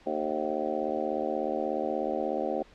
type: harmonic tone with a mistuned harmonic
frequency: 76.6 Hz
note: D#2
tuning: 27 cents flat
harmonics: 3 / 4 / 5 / 6 / 7 / 8 / 9 / 10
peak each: -38 / -36 / -35 / -41 / -33 / -36 / -37 / -36 dBFS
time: 0.06-2.63 s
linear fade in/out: 10 ms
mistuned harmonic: 6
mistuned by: -44 cents
effects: pink hiss -56 dBFS RMS until 2.74 s + low-pass 4000 Hz 12 dB/octave